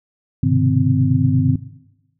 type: tone cluster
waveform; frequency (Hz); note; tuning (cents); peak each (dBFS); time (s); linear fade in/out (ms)
sine; 102 / 125.3 / 133.8 / 154.4 / 258.3; G#2 / B2 / C3 / D#3 / C4; -31 / +25 / +39 / -13 / -22; -19; 0.43-1.56; 5
effects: noise-tail reverb RT60 1.0 s tail -18 dB re dry